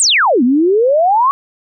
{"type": "exponential two-way sweep", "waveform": "sine", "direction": "down then up", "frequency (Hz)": [8790, 233.1, 1134], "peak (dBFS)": -8, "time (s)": [0, 1.31], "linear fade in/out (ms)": 0, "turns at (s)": 0.43, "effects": []}